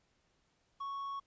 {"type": "tone with quantisation", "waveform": "triangle", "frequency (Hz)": 1108.7, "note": "C#6", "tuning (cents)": 0, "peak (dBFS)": -36, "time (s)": [0.8, 1.2], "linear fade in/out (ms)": 10, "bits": 11, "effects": ["pink hiss -75 dBFS RMS until 1.26 s", "resampled to 16000 Hz"]}